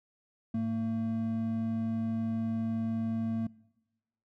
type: tone pair together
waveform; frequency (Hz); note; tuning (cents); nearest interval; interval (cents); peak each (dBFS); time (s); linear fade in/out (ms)
triangle; 106.66 / 226; G#2 / A3; +47 / +47; octave + minor second; 1300; -35 / -27; 0.54-3.47; 5
effects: noise-tail reverb RT60 1.0 s tail -22 dB re dry